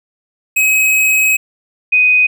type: tone pair in turn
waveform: square / sine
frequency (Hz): 2546 / 2498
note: D#7 / D#7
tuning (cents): +39 / +6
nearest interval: unison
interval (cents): 33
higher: first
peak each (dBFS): -10 / -7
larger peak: second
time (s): 0.56-1.37 / 1.92-2.27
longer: first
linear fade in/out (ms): 10
effects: none